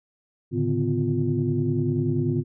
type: tone cluster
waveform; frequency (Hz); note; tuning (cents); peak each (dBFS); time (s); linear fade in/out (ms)
sine; 109.4 / 139.1 / 149.2 / 252.6 / 350.5; A2 / C#3 / D3 / B3 / F4; -9 / +6 / +28 / +39 / +6; -27; 0.51-2.44; 50
effects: tanh soft clip ceiling -10 dBFS